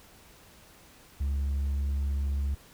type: tone with hard clipping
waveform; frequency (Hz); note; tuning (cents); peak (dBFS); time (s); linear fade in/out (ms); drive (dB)
triangle; 69.7; C#2; +10; -25; 1.2-2.55; 10; 1
effects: pink hiss -55 dBFS RMS until 2.73 s